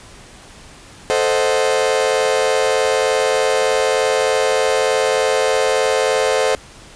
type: chord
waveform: 40% pulse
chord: A diminished seventh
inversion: none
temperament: equal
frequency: 440 / 523.3 / 622.3 / 740 Hz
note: A4 / C5 / Eb5 / Gb5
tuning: 0 / 0 / 0 / 0 cents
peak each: -18 / -17 / -21 / -23 dBFS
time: 1.1-6.55 s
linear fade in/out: 0 ms
effects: pink hiss -41 dBFS RMS until 6.95 s + resampled to 22050 Hz